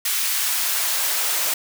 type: noise with high-pass filter sweep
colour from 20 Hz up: white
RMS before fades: -22 dBFS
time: 0.05-1.54 s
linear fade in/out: 5 ms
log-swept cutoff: 1600 to 470 Hz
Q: 0.75
effects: none